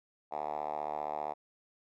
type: tone with band-pass filter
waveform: 5% pulse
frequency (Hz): 75.2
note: D2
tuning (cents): +42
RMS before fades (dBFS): -37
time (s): 0.31-1.34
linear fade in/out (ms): 20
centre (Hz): 780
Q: 4.2
effects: none